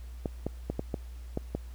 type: clicks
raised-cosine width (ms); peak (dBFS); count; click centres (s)
2; -17; 7; 0.258 / 0.466 / 0.7 / 0.794 / 0.942 / 1.374 / 1.55
effects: added 60 Hz sine -40 dBFS peak until 1.74 s + pink hiss -59 dBFS RMS until 1.74 s